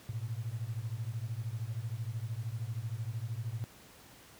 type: beating tone pair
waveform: sine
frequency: 107.8 / 120.8 Hz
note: A2 / B2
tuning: -35 / -38 cents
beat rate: 13 Hz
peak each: -37 / -38 dBFS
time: 0.09-3.64 s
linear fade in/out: 0 ms
effects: pink hiss -56 dBFS RMS until 4.39 s + high-pass 60 Hz 12 dB/octave